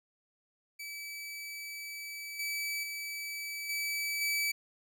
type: tone with level steps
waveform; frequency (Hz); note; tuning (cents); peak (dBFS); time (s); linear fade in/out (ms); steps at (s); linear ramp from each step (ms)
sawtooth; 2300; D7; -37; -37 / -30 / -34 / -29 / -26; 0.79-4.52; 10; 2.39 / 2.83 / 3.69 / 4.21; 5
effects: none